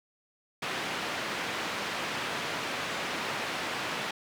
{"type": "band-pass noise", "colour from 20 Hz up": "white", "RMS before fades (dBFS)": -34, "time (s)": [0.62, 4.11], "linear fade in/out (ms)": 5, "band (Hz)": [140, 2600], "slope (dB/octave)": 12, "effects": []}